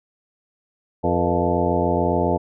harmonic tone with a mistuned harmonic, 87.2 Hz, F2, 2 cents flat, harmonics 1 / 2 / 3 / 4 / 5 / 6 / 7 / 8 / 10, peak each -26 / -26 / -26 / -26 / -26 / -26 / -26 / -26 / -26 dBFS, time 1.03-2.38 s, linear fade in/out 20 ms, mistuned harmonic 6, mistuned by -87 cents, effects none

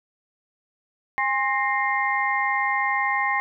sine tone cluster, 813 / 1063 / 1849 / 2102 Hz, G#5 / C6 / A#6 / C7, -37 / +27 / -15 / +7 cents, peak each -26 dBFS, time 1.18-3.4 s, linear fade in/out 0 ms, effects none

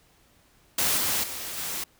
white noise with level steps, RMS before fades -24 / -26 / -35 / -32 dBFS, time 0.78-1.84 s, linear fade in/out 5 ms, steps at 0.97 / 1.23 / 1.57 s, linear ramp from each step 10 ms, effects pink hiss -61 dBFS RMS until 1.99 s

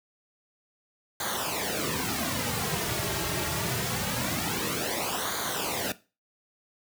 pink noise with flanger, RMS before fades -30 dBFS, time 1.2-5.92 s, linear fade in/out 2 ms, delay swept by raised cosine 0.37 to 4.07 ms, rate 0.24 Hz, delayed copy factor -0.75, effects noise-tail reverb RT60 0.3 s tail -17 dB re dry + high-pass 80 Hz 12 dB/octave

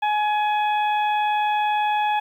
harmonic tone, 842 Hz, G#5, 24 cents sharp, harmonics 1 / 2 / 3 / 4, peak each -19 / -31 / -31 / -35 dBFS, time 0.02-2.2 s, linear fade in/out 10 ms, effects 9-bit

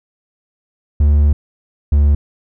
triangle tone pair in turn, 73.42 / 72.45 Hz, D2 / D2, 0 / -23 cents, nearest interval unison, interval 23 cents, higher first, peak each -6 dBFS, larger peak neither, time 1-1.33 / 1.92-2.15 s, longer first, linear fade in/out 5 ms, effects none

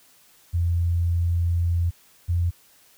sine tone pair in turn, 85.7 / 86.5 Hz, F2 / F2, -32 / -16 cents, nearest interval unison, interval 16 cents, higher second, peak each -19 dBFS, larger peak neither, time 0.53-1.91 / 2.28-2.51 s, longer first, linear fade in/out 20 ms, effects white hiss -56 dBFS RMS until 2.97 s

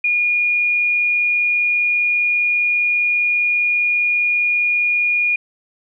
sine tone, 2435 Hz, D#7, 38 cents flat, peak -14 dBFS, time 0.04-5.36 s, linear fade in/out 5 ms, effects none

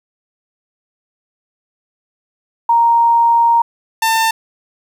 sine / sawtooth tone pair in turn, 932.3 / 896.5 Hz, A#5 / A5, 0 / +32 cents, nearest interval minor second, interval 68 cents, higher first, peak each -8 dBFS, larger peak neither, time 2.69-3.62 / 4.02-4.31 s, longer first, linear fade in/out 5 ms, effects 8-bit

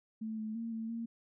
sine tone with pitch steps, 220.1 / 217.2 / 229.3 / 224.1 / 230.4 Hz, A3 / A3 / A#3 / A3 / A#3, +1 / -22 / -28 / +32 / -20 cents, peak -36 dBFS, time 0.21-1.06 s, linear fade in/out 10 ms, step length 170 ms, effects none

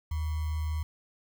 sine tone with sample-and-hold, 77.78 Hz, D#2, in tune, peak -28 dBFS, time 0.11-0.83 s, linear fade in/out 5 ms, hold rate 1050 Hz, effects none

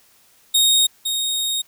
sawtooth tone pair in turn, 3729 / 3729 Hz, A#7 / A#7, 0 / 0 cents, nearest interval unison, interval 0 cents, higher neither, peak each -10 / -17 dBFS, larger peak first, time 0.54-0.87 / 1.05-1.62 s, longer second, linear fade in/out 10 ms, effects white hiss -55 dBFS RMS until 1.67 s

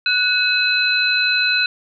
sine tone cluster, 1480 / 2567 / 4032 Hz, F#6 / E7 / B7, 0 / -47 / +35 cents, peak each -19 dBFS, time 0.06-1.66 s, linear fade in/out 2 ms, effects none

